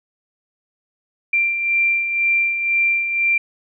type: beating tone pair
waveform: sine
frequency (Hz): 2364 / 2366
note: D7 / D7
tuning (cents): +11 / +12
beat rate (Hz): 2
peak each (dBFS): -25 / -16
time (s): 1.33-3.38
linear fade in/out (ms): 5
effects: none